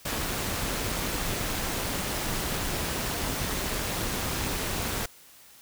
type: noise with amplitude modulation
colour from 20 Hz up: pink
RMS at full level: -28 dBFS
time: 0.05-5.06 s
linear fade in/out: 5 ms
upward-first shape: sine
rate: 209 Hz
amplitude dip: 50%
effects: white hiss -53 dBFS RMS until 5.61 s